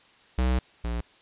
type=tone pair in turn; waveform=square; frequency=63.1 / 58.44 Hz; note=B1 / A#1; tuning=+38 / +5 cents; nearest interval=minor second; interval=133 cents; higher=first; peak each=-22 / -28 dBFS; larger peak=first; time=0.38-0.59 / 0.84-1.01 s; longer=first; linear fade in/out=5 ms; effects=white hiss -57 dBFS RMS until 1.21 s + resampled to 8000 Hz